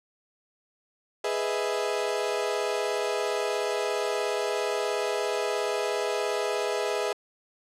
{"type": "chord", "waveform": "35% pulse", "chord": "E major seventh", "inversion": "first", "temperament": "equal", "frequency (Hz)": [415.3, 493.9, 622.3, 659.3], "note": ["G#4", "B4", "D#5", "E5"], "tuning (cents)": [0, 0, 0, 0], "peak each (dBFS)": [-28, -30, -32, -32], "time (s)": [1.24, 7.13], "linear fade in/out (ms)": 5, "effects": ["low-pass 9000 Hz 12 dB/octave"]}